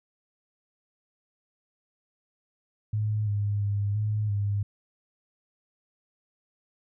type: tone with pitch steps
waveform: sine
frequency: 106.7 / 102.6 / 101.6 / 106.3 / 101.6 Hz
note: G#2 / G#2 / G#2 / G#2 / G#2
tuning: +47 / -21 / -38 / +41 / -38 cents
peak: -24 dBFS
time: 2.93-4.63 s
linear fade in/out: 5 ms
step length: 340 ms
effects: none